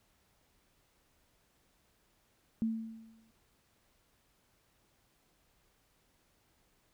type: tone with exponential decay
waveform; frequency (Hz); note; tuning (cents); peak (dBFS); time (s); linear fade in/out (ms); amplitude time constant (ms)
sine; 224; A3; +31; -27; 2.62-3.31; 0; 150
effects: pink hiss -72 dBFS RMS until 6.93 s